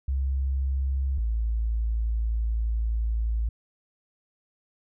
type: tone pair in turn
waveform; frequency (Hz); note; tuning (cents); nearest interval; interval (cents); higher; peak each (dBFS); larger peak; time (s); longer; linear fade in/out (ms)
sine; 67 / 55.82; C2 / A1; +42 / +26; minor third; 316; first; -23; neither; 0.08-1.18 / 1.18-3.49; second; 5
effects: none